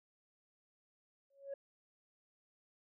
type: tone with exponential growth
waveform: sine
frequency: 554.4 Hz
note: C#5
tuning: in tune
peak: -36 dBFS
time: 1.3-1.54 s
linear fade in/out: 5 ms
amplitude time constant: 51 ms
effects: tanh soft clip ceiling -37 dBFS